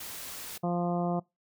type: noise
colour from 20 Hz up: white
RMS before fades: -41 dBFS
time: 0-0.58 s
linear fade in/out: 5 ms
type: harmonic tone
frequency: 174.61 Hz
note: F3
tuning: in tune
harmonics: 1 / 2 / 3 / 4 / 5 / 6 / 7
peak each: -29 / -35 / -37 / -33 / -43 / -42 / -46 dBFS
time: 0.63-1.2 s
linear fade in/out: 10 ms
effects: noise-tail reverb RT60 0.2 s tail -23 dB re dry